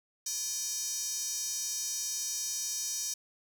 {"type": "tone with high-pass filter", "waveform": "square", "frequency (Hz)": 343, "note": "F4", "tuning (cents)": -31, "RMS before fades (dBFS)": -35, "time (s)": [0.26, 3.14], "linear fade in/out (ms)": 5, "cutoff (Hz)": 6000, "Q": 4.1, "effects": []}